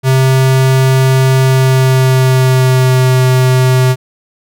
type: tone with pitch glide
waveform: square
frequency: 131.7 to 128.69 Hz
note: C3 to C3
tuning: +12 to -28 cents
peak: -7 dBFS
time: 0.03-3.96 s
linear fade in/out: 50 ms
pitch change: -40 cents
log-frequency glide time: 1.41-3.09 s
effects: none